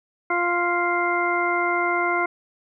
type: harmonic tone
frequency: 349.2 Hz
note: F4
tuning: in tune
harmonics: 1 / 2 / 3 / 4 / 6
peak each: -26 / -26 / -26 / -26 / -26 dBFS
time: 0.3-2.26 s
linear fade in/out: 5 ms
effects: none